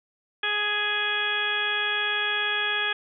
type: harmonic tone with a mistuned harmonic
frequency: 416.7 Hz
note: G#4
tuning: 6 cents sharp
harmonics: 1 / 2 / 3 / 4 / 5 / 6 / 7 / 8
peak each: -37 / -36 / -35 / -27 / -38 / -30 / -39 / -29 dBFS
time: 0.43-2.93 s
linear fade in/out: 5 ms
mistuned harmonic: 5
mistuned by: -15 cents
effects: none